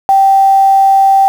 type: tone with quantisation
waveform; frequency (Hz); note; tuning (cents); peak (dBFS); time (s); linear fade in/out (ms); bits
sine; 780; G5; -9; -4; 0.09-1.28; 0; 5
effects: none